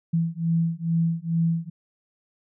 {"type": "beating tone pair", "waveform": "sine", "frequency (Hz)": [164.81, 167.11], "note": ["E3", "E3"], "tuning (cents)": [0, 24], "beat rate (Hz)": 2.3, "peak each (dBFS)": [-24, -24], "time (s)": [0.13, 1.7], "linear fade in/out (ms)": 10, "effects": []}